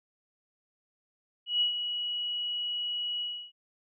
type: tone with ADSR envelope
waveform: sine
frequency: 2920 Hz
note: F#7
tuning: 24 cents flat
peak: -22 dBFS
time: 1.46-3.52 s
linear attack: 150 ms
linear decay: 110 ms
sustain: -8 dB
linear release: 310 ms
effects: none